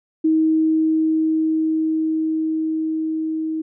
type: tone with level ramp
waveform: sine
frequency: 317 Hz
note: D#4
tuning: 32 cents sharp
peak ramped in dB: -13 to -21 dBFS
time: 0.24-3.62 s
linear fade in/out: 10 ms
effects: none